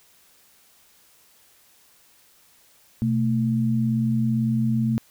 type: tone pair together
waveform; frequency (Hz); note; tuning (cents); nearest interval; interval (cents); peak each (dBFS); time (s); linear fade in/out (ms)
sine; 125.2 / 223.1; B2 / A3; +24 / +24; minor seventh; 1000; -23 / -21; 3.02-4.98; 0
effects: white hiss -57 dBFS RMS until 5.1 s